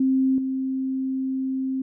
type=tone with level steps; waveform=sine; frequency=263.8 Hz; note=C4; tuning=14 cents sharp; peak=-17 / -23 dBFS; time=0-1.82 s; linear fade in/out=5 ms; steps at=0.38 s; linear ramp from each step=2 ms; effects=none